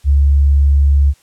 sine tone, 70.5 Hz, C#2, 30 cents sharp, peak -7 dBFS, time 0.04-1.14 s, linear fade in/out 50 ms, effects white hiss -52 dBFS RMS until 1.22 s + low-pass 10000 Hz 12 dB/octave

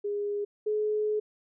sine tone pair in turn, 410 / 424.9 Hz, G#4 / G#4, -22 / +40 cents, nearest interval minor second, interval 62 cents, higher second, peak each -28 / -25 dBFS, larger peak second, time 0.04-0.45 / 0.66-1.2 s, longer second, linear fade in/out 10 ms, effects none

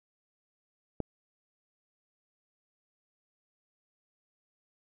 click, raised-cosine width 2 ms, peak -18 dBFS, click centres 1.003 s, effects none

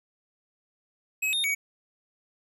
square tone with pitch steps, 2555 / 3675 / 2255 Hz, D#7 / A#7 / C#7, +45 / -25 / +29 cents, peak -25 dBFS, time 1.22-1.55 s, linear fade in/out 10 ms, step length 110 ms, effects none

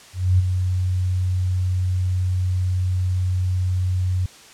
sine tone with ADSR envelope, 91.8 Hz, F#2, 13 cents flat, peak -11 dBFS, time 0.13-4.26 s, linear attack 260 ms, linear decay 20 ms, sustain -7 dB, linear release 4 ms, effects white hiss -45 dBFS RMS until 4.53 s + low-pass 8000 Hz 12 dB/octave

